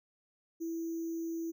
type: tone with sample-and-hold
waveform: sine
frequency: 330.9 Hz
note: E4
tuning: 7 cents sharp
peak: -34 dBFS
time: 0.6-1.52 s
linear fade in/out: 20 ms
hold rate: 6300 Hz
effects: none